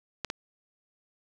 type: clicks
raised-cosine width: 0.2 ms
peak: -14 dBFS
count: 2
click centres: 0.247 / 0.301 s
effects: none